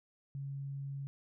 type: tone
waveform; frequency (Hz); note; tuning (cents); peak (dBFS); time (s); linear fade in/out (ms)
sine; 138.59; C#3; 0; -38; 0.35-1.07; 0
effects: none